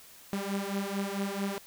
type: beating tone pair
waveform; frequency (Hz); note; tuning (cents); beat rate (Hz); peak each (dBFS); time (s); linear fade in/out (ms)
sawtooth; 196 / 200.5; G3 / G3; 0 / +39; 4.5; -30; 0.33-1.58; 0
effects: white hiss -53 dBFS RMS until 1.66 s